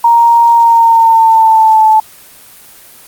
sine tone with pitch glide, 934 to 871.5 Hz, A#5 to A5, +3 to -17 cents, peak -3 dBFS, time 0.04-2 s, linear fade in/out 5 ms, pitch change -120 cents, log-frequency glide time 0.53-1.86 s, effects white hiss -37 dBFS RMS until 3.07 s + Opus 24 kbps

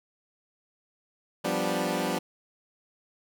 15% pulse chord, G dominant seventh, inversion third, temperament equal, 174.61 / 196 / 246.9 / 293.7 Hz, F3 / G3 / B3 / D4, 0 / 0 / 0 / 0 cents, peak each -26 dBFS, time 1.44-2.19 s, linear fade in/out 10 ms, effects none

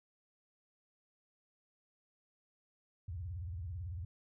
sine tone with vibrato, 86.1 Hz, F2, 24 cents flat, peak -39 dBFS, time 3.08-4.05 s, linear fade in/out 5 ms, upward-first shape sine, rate 18 Hz, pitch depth 280 cents each way, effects none

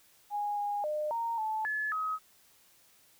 sine tone with pitch steps, 825 / 820 / 605 / 925 / 871 / 1716 / 1269 Hz, G#5 / G#5 / D#5 / A#5 / A5 / A6 / D#6, -12 / -22 / -49 / -14 / -18 / -44 / +34 cents, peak -30 dBFS, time 0.3-2.19 s, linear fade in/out 50 ms, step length 270 ms, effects white hiss -63 dBFS RMS until 3.19 s

